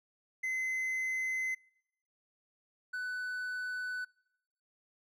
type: tone pair in turn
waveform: triangle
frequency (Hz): 2050 / 1495.3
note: C7 / F#6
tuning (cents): -36 / +18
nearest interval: perfect fourth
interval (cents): 546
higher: first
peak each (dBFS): -30 / -33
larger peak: first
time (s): 0.43-1.55 / 2.93-4.05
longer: neither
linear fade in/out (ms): 10
effects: noise-tail reverb RT60 0.9 s tail -26 dB re dry